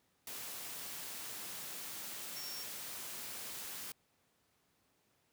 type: tone in noise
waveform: sine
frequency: 5500 Hz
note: F8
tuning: 27 cents flat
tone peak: -45 dBFS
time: 2.36-2.63 s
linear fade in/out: 2 ms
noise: white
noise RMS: -45 dBFS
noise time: 0.27-3.92 s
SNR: -3 dB
effects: pink hiss -75 dBFS RMS until 5.32 s + high-pass 100 Hz 12 dB/octave